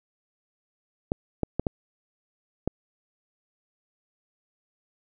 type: clicks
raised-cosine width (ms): 2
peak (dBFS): -11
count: 5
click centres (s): 1.119 / 1.433 / 1.596 / 1.668 / 2.676
effects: none